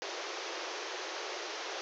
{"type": "band-pass noise", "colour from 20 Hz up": "pink", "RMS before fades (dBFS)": -40, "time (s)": [0.02, 1.81], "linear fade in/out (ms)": 0, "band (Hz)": [330, 6500], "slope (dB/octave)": 96, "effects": []}